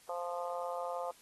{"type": "harmonic tone", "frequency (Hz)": 174.61, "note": "F3", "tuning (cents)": 0, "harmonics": [3, 4, 5, 6, 7], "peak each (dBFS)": [-39, -41, -43, -45, -46], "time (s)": [0.09, 1.11], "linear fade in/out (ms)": 2, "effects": ["white hiss -61 dBFS RMS until 1.21 s", "AAC 32 kbps"]}